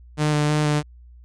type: tone with vibrato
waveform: sawtooth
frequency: 150 Hz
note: D3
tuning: 37 cents sharp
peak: -14 dBFS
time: 0.17-0.83 s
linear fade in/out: 50 ms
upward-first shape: square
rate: 3.1 Hz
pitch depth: 13 cents each way
effects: added 60 Hz sine -43 dBFS peak until 1.24 s + resampled to 22050 Hz